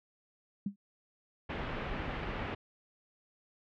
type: tone with exponential decay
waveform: sine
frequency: 200 Hz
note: G3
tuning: 35 cents sharp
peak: -28 dBFS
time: 0.66-0.76 s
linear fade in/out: 5 ms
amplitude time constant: 21 ms
type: low-pass noise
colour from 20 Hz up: pink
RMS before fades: -38 dBFS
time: 1.49-2.55 s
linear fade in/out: 10 ms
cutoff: 2800 Hz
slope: 24 dB/octave
effects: none